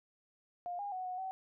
sine tone with pitch steps, 707 / 811 / 742 / 733 / 759 Hz, F5 / G#5 / F#5 / F#5 / F#5, +21 / -41 / +5 / -16 / +44 cents, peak -37 dBFS, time 0.66-1.31 s, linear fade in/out 0 ms, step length 130 ms, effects none

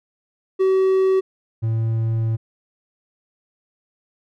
triangle tone pair in turn, 380.1 / 112.69 Hz, F#4 / A2, +47 / +42 cents, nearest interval octave + major sixth, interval 2105 cents, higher first, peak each -12 / -16 dBFS, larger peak first, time 0.59-1.21 / 1.62-2.37 s, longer second, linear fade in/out 20 ms, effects none

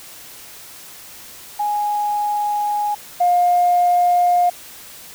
sine tone pair in turn, 830.6 / 709 Hz, G#5 / F5, 0 / +26 cents, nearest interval minor third, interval 274 cents, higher first, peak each -17 / -11 dBFS, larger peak second, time 1.59-2.95 / 3.2-4.5 s, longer first, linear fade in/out 10 ms, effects tanh soft clip ceiling -7 dBFS + white hiss -39 dBFS RMS until 5.14 s

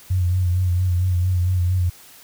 sine tone with vibrato, 90.3 Hz, F#2, 42 cents flat, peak -16 dBFS, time 0.1-1.9 s, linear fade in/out 10 ms, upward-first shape sine, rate 4.4 Hz, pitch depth 47 cents each way, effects white hiss -46 dBFS RMS until 2.23 s

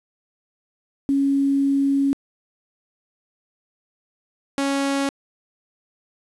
sine / sawtooth tone pair in turn, 276.8 / 276.8 Hz, C#4 / C#4, -2 / -2 cents, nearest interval unison, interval 0 cents, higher neither, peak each -16 / -16 dBFS, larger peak neither, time 1.09-2.13 / 4.58-5.09 s, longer first, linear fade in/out 0 ms, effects resampled to 24000 Hz + 8-bit

